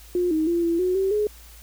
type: tone with pitch steps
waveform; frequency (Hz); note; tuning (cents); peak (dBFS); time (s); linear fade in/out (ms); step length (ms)
sine; 355.9 / 314.5 / 342.2 / 336.7 / 365.6 / 384.8 / 420.4; F4 / D#4 / F4 / E4 / F#4 / G4 / G#4; +33 / +19 / -35 / +37 / -21 / -32 / +21; -19; 0.15-1.27; 2; 160
effects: added 56 Hz sine -45 dBFS peak until 1.62 s + white hiss -49 dBFS RMS until 1.62 s